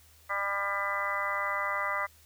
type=harmonic tone; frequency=199.7 Hz; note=G3; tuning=32 cents sharp; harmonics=3 / 4 / 5 / 6 / 7 / 8 / 9 / 10; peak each=-38 / -42 / -37 / -33 / -40 / -41 / -45 / -33 dBFS; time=0.29-2.07 s; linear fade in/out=20 ms; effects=added 78 Hz sine -60 dBFS peak until 2.25 s + white hiss -60 dBFS RMS until 2.25 s